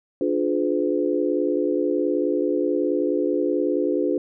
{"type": "chord", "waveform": "sine", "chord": "D diminished seventh", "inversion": "none", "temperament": "just", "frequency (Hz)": [293.7, 352.4, 422.9, 507.5], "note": ["D4", "F4", "Ab4", "Cb5"], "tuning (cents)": [0, 16, 31, 47], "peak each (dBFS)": [-24, -24, -26, -26], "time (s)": [0.21, 4.18], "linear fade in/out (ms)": 2, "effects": []}